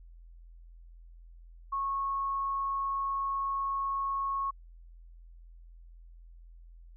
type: tone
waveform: sine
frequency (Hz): 1098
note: C#6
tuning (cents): -17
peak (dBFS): -29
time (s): 1.72-4.51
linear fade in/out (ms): 10
effects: added 42 Hz sine -49 dBFS peak until 6.96 s